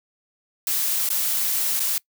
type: noise with dropouts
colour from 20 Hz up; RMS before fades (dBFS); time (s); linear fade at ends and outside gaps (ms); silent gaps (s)
blue; -23; 0.67-1.98; 1; 1.09-1.102 / 1.795-1.802
effects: noise-tail reverb RT60 0.1 s tail -23 dB re dry